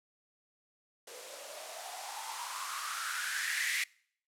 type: noise with band-pass filter sweep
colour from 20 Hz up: violet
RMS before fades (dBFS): -38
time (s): 1.07-3.84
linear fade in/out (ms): 5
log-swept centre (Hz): 460 to 2100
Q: 7.2
effects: noise-tail reverb RT60 0.6 s tail -25 dB re dry + low-pass 11000 Hz 12 dB/octave